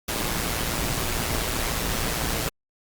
pink noise with amplitude modulation, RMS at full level -24 dBFS, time 0.08-2.49 s, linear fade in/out 5 ms, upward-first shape sine, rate 116 Hz, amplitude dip 55%, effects Opus 48 kbps

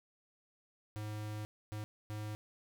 square tone bursts at uneven times, 106.3 Hz, G#2, 41 cents sharp, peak -40 dBFS, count 3, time 0.96-1.45 / 1.72-1.84 / 2.1-2.35 s, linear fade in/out 0 ms, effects none

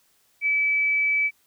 sine tone, 2300 Hz, D7, 37 cents flat, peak -19 dBFS, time 0.41-1.31 s, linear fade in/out 50 ms, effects white hiss -64 dBFS RMS until 1.46 s

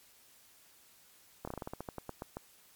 slowing click train, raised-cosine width 1 ms, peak -25 dBFS, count 14, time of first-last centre 1.45-2.37 s, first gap 25 ms, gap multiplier 1.16, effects white hiss -62 dBFS RMS until 2.75 s + MP3 96 kbps

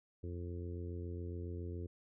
harmonic tone, 87.2 Hz, F2, 2 cents flat, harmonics 1 / 2 / 3 / 4 / 5 / 6, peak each -41 / -52 / -51 / -49 / -51 / -61 dBFS, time 0.23-1.87 s, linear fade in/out 10 ms, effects none

